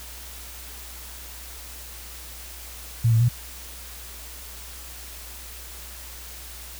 sine tone with pitch steps, 116 / 113.3 / 120.5 Hz, A#2 / A#2 / B2, -8 / -49 / -42 cents, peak -15 dBFS, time 3.04-3.289 s, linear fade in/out 10 ms, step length 83 ms, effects added 60 Hz sine -42 dBFS peak until 6.79 s + white hiss -41 dBFS RMS until 6.79 s

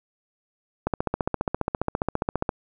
click train, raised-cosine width 1 ms, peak -9 dBFS, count 25, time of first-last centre 0.87-2.492 s, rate 14.8 Hz, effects none

